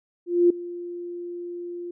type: tone with ADSR envelope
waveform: sine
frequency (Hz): 349.2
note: F4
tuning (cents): 0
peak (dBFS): -12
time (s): 0.26-1.91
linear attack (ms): 240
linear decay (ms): 5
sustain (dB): -19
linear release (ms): 5
effects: none